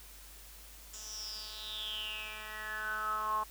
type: tone with band-pass filter sweep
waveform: 10% pulse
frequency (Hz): 215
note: A3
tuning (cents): -40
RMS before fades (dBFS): -39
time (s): 0.93-3.44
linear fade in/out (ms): 10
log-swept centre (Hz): 6800 to 1000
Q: 9.9
effects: added 50 Hz sine -54 dBFS peak until 3.5 s + white hiss -54 dBFS RMS until 3.5 s